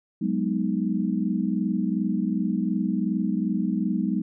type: chord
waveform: sine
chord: G# minor seventh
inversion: third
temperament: equal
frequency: 185 / 207.7 / 246.9 / 311.1 Hz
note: F#3 / G#3 / B3 / D#4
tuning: 0 / 0 / 0 / 0 cents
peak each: -27 / -26 / -29 / -30 dBFS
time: 0.21-4.22 s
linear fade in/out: 10 ms
effects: none